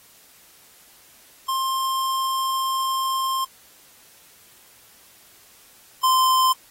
square tone pair in turn, 1058 / 1038 Hz, C6 / C6, +19 / -14 cents, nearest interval unison, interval 33 cents, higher first, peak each -22 / -16 dBFS, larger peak second, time 1.48-3.45 / 6.03-6.53 s, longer first, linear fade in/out 10 ms, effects white hiss -52 dBFS RMS until 6.7 s + AAC 48 kbps

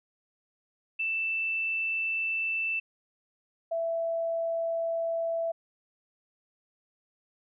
sine tone pair in turn, 2656 / 664 Hz, E7 / E5, +12 / +12 cents, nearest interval 2 octaves, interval 2400 cents, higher first, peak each -27 dBFS, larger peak neither, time 0.99-2.8 / 3.71-5.52 s, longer neither, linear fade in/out 10 ms, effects none

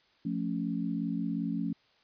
sine chord, F augmented, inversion none, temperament equal, 174.61 / 220 / 277.2 Hz, F3 / A3 / C#4, 0 / 0 / 0 cents, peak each -34 dBFS, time 0.25-1.73 s, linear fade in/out 5 ms, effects white hiss -66 dBFS RMS until 2.03 s + resampled to 11025 Hz

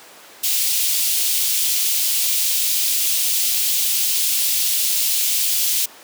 white high-pass noise, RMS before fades -19 dBFS, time 0.43-5.86 s, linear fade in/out 10 ms, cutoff 2700 Hz, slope 24 dB/octave, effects pink hiss -42 dBFS RMS until 6.03 s + high-pass 400 Hz 12 dB/octave

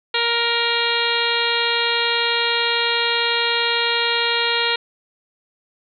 harmonic tone with a mistuned harmonic, 469 Hz, A#4, 11 cents sharp, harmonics 1 / 2 / 3 / 4 / 5 / 6 / 7 / 8 / 9, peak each -26 / -26 / -26 / -26 / -26 / -26 / -26 / -26 / -26 dBFS, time 0.14-4.76 s, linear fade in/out 5 ms, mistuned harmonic 9, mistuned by -22 cents, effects none

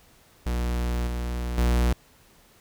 45% pulse tone with level steps, 60.1 Hz, B1, 46 cents flat, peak -24 / -27 / -19 dBFS, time 0.46-1.93 s, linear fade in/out 5 ms, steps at 1.07 / 1.58 s, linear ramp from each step 2 ms, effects pink hiss -57 dBFS RMS until 2.6 s

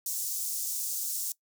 pink high-pass noise, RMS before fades -33 dBFS, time 0.06-1.32 s, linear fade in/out 2 ms, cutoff 6200 Hz, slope 24 dB/octave, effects noise-tail reverb RT60 0.1 s tail -20 dB re dry

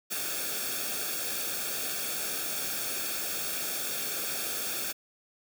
white noise with comb filter, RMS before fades -33 dBFS, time 0.1-4.93 s, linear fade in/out 20 ms, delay 1 ms, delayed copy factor -0.7, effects none

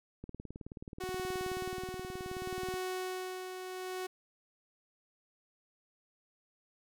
click train, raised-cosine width 3 ms, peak -31 dBFS, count 48, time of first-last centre 0.24-2.74 s, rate 18.8 Hz
sawtooth tone with tremolo, 370 Hz, F#4, in tune, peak -31 dBFS, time 1-4.07 s, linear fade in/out 10 ms, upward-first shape sine, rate 0.68 Hz, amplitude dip 50%
effects none

